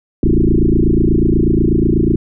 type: tone with frequency modulation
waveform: sine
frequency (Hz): 183.2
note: F#3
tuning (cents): -17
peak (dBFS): -9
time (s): 0.23-2.16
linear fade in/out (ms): 2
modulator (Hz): 28.2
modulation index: 6.6
effects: none